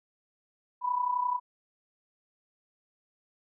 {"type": "tone with amplitude modulation", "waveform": "sine", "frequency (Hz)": 987.8, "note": "B5", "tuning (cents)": 0, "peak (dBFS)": -23, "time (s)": [0.81, 1.4], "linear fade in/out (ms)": 50, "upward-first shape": "sine", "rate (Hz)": 31.6, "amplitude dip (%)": 70, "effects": []}